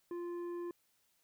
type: tone with tanh clipping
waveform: triangle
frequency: 347.7 Hz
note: F4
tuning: 8 cents flat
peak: -40 dBFS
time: 0.11-0.71 s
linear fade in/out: 2 ms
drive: 12 dB
effects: white hiss -75 dBFS RMS until 1.23 s